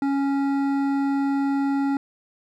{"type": "tone with hard clipping", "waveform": "sine", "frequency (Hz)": 277.2, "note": "C#4", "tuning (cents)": 0, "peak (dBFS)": -22, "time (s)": [0.02, 1.97], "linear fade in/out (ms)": 2, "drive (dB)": 11, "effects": []}